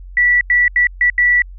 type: tone bursts at uneven times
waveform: sine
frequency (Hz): 1955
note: B6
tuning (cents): -18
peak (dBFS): -9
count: 5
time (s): 0.17-0.41 / 0.5-0.68 / 0.76-0.87 / 1.01-1.1 / 1.18-1.42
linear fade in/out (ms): 2
effects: added 45 Hz sine -31 dBFS peak until 1.58 s